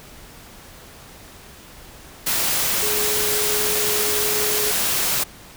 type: tone in noise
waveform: sine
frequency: 421.4 Hz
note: G#4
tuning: 25 cents sharp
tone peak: -26 dBFS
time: 2.82-4.72 s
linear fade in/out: 10 ms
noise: white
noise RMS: -21 dBFS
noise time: 2.26-5.24 s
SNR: -8 dB
effects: pink hiss -43 dBFS RMS until 5.56 s